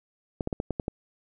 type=clicks; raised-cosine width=2 ms; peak=-15 dBFS; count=7; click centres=0.408 / 0.474 / 0.528 / 0.601 / 0.707 / 0.798 / 0.881 s; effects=none